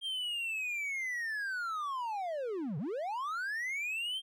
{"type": "linear two-way sweep", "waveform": "triangle", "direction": "down then up", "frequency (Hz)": [3207, 130.81, 3207], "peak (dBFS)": -32, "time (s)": [0.01, 4.22], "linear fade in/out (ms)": 50, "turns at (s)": 2.78, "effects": []}